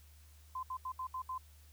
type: tone bursts at uneven times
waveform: sine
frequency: 1030 Hz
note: C6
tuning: 28 cents flat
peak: -37 dBFS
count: 6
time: 0.55-0.63 / 0.7-0.77 / 0.85-0.92 / 0.99-1.07 / 1.14-1.22 / 1.29-1.38 s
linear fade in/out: 5 ms
effects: added 75 Hz sine -57 dBFS peak until 1.72 s + white hiss -66 dBFS RMS until 1.72 s